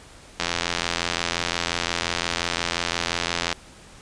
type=click train; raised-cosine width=0.2 ms; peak=-5 dBFS; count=269; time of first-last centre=0.4-3.527 s; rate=85.7 Hz; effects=pink hiss -47 dBFS RMS until 4.01 s + resampled to 22050 Hz